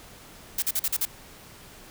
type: noise bursts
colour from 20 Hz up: blue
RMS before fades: -25 dBFS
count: 6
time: 0.58-1.053 s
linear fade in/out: 5 ms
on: 43 ms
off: 43 ms
effects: pink hiss -48 dBFS RMS until 1.9 s